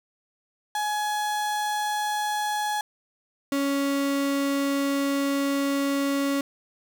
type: tone pair in turn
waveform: 35% pulse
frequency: 841 / 278.7 Hz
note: G#5 / C#4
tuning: +22 / +9 cents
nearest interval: octave + perfect fifth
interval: 1913 cents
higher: first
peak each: -23 / -21 dBFS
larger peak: second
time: 0.75-2.81 / 3.52-6.41 s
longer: second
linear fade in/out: 2 ms
effects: none